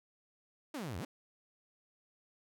sawtooth exponential two-way sweep, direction down then up, 328.3 to 77.78 to 328.3 Hz, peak -35 dBFS, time 0.74-1.05 s, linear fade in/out 5 ms, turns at 0.98 s, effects none

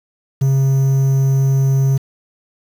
triangle tone with quantisation, 135.1 Hz, C#3, 44 cents flat, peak -9 dBFS, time 0.41-1.98 s, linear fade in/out 10 ms, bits 6, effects none

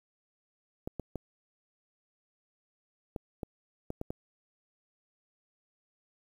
clicks, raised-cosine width 2 ms, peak -22 dBFS, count 8, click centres 0.875 / 0.997 / 1.157 / 3.162 / 3.432 / 3.904 / 4.014 / 4.105 s, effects 9-bit

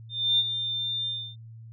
sine tone with ADSR envelope, 3599 Hz, A7, 38 cents sharp, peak -18 dBFS, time 0.09-1.36 s, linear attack 300 ms, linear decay 39 ms, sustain -9 dB, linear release 290 ms, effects added 113 Hz sine -42 dBFS peak until 1.72 s

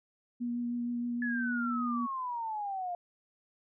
sine tone with vibrato, 240 Hz, B3, 49 cents flat, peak -31 dBFS, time 0.4-2.07 s, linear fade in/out 20 ms, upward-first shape triangle, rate 6.4 Hz, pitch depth 15 cents each way
sine exponential sweep, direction down, 1723 to 695 Hz, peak -33 dBFS, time 1.22-2.95 s, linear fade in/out 2 ms
effects none

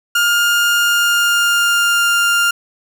30% pulse tone with pitch glide, 1412 to 1399 Hz, F6 to F6, +19 to +3 cents, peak -9 dBFS, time 0.15-2.51 s, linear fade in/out 5 ms, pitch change -16 cents, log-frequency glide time 0.81-2.12 s, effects none

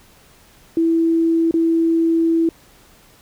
sine tone with dropouts, 329.6 Hz, E4, in tune, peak -13 dBFS, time 0.77-2.49 s, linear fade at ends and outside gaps 2 ms, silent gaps 1.511-1.54 s, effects pink hiss -50 dBFS RMS until 3.21 s

